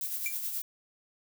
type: noise with tremolo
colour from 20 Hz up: violet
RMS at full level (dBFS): -33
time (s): 0.01-0.62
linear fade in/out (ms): 2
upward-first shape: sine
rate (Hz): 9.4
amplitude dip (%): 45
type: tone with exponential decay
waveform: square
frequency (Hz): 2349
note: D7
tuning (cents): 0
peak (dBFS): -28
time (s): 0.26-0.37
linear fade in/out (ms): 2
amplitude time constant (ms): 22
effects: none